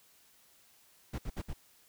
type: noise bursts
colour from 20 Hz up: brown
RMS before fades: -37 dBFS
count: 4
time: 1.13-1.536 s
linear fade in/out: 10 ms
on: 55 ms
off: 62 ms
effects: white hiss -64 dBFS RMS until 1.88 s